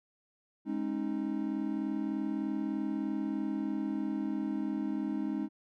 triangle chord, Ab suspended fourth, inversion none, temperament equal with one note detuned, 207.7 / 270.9 / 311.1 Hz, Ab3 / Db4 / Eb4, 0 / -40 / 0 cents, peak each -34 / -34 / -33 dBFS, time 0.65-5.49 s, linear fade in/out 50 ms, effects none

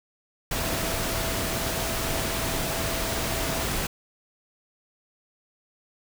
sine tone in noise, 660 Hz, E5, 2 cents sharp, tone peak -36 dBFS, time 0.53-3.65 s, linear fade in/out 5 ms, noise pink, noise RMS -28 dBFS, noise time 0.51-3.87 s, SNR -11 dB, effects none

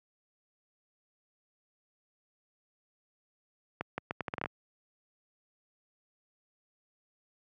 accelerating click train, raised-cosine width 0.5 ms, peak -18 dBFS, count 10, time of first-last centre 3.81-4.458 s, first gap 170 ms, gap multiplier 0.76, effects high-pass 100 Hz 12 dB/octave

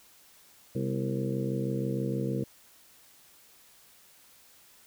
harmonic tone with a mistuned harmonic, 66.3 Hz, C2, 23 cents sharp, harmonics 2 / 3 / 4 / 5 / 6 / 7 / 8, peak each -32 / -34 / -38 / -36 / -42 / -36 / -43 dBFS, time 0.75-2.44 s, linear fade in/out 5 ms, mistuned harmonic 4, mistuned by -97 cents, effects white hiss -58 dBFS RMS until 4.86 s

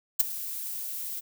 violet noise with ADSR envelope, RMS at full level -18 dBFS, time 0.19-1.21 s, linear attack 12 ms, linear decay 15 ms, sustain -17 dB, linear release 25 ms, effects none

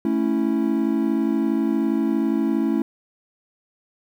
triangle chord, A major, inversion none, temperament equal, 220 / 277.2 / 329.6 Hz, A3 / C#4 / E4, 0 / 0 / 0 cents, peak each -21 dBFS, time 0.05-2.82 s, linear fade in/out 2 ms, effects 9-bit

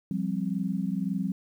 sine chord, F suspended second, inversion none, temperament just, 174.61 / 196.44 / 261.9 Hz, F3 / G3 / C4, 0 / +4 / +2 cents, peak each -31 / -29 / -34 dBFS, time 0.11-1.32 s, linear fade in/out 2 ms, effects 10-bit

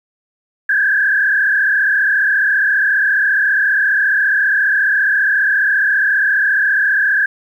sine tone with frequency modulation, 1629 Hz, G#6, 34 cents flat, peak -11 dBFS, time 0.69-7.26 s, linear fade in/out 5 ms, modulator 34.7 Hz, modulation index 2.4, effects 8-bit

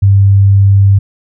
sine tone, 98.8 Hz, G2, 14 cents sharp, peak -3 dBFS, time 0.02-0.99 s, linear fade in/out 10 ms, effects none

